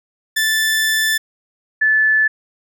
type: tone pair in turn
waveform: sawtooth / sine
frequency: 1758 / 1739.8 Hz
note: A6 / A6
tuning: -2 / -20 cents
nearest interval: unison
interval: 18 cents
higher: first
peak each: -11 dBFS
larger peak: neither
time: 0.36-1.18 / 1.81-2.28 s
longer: first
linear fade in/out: 10 ms
effects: none